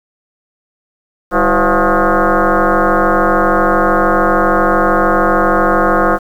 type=tone with frequency modulation; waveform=sine; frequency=375.5 Hz; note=F#4; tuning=26 cents sharp; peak=-8 dBFS; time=1.31-6.19 s; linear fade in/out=50 ms; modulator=176 Hz; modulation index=6.2; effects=7-bit